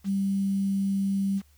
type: tone with quantisation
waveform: sine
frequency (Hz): 196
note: G3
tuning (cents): 0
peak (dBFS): -23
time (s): 0.04-1.42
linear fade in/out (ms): 50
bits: 8
effects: added 72 Hz sine -57 dBFS peak until 1.57 s + white hiss -65 dBFS RMS until 1.57 s